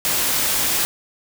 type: noise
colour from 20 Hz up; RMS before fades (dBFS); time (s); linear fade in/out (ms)
white; -20; 0.05-0.85; 0
effects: none